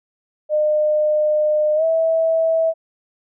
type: tone with pitch glide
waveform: sine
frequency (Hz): 607 to 650.6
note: D#5 to E5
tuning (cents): -43 to -23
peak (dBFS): -14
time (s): 0.49-2.74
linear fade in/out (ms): 50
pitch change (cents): +120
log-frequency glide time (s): 1.75-1.84
effects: none